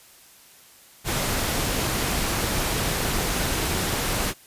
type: noise with amplitude modulation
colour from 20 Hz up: pink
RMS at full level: -23 dBFS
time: 1.04-4.34 s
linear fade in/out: 50 ms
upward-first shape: sine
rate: 285 Hz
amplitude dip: 40%
effects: white hiss -51 dBFS RMS until 4.46 s + resampled to 32000 Hz